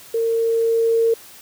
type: tone with level ramp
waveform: sine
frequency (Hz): 456.7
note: A#4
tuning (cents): -36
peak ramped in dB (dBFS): -17 to -13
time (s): 0.14-1.14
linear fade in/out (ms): 5
effects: white hiss -43 dBFS RMS until 1.41 s